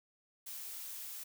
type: noise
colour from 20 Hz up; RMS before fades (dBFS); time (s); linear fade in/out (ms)
blue; -45; 0.46-1.24; 10
effects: none